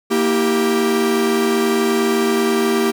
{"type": "chord", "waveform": "45% pulse", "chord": "E diminished", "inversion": "second", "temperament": "equal with one note detuned", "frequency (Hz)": [233.1, 323.8, 392], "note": ["Bb3", "E4", "G4"], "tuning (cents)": [0, -31, 0], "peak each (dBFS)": [-19, -23, -17], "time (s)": [0.1, 2.92], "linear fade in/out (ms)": 20, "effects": []}